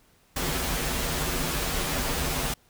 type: noise with comb filter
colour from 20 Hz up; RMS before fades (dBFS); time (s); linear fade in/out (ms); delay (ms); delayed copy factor
pink; -28; 0.36-2.54; 5; 9.6; -0.9
effects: pink hiss -62 dBFS RMS until 2.69 s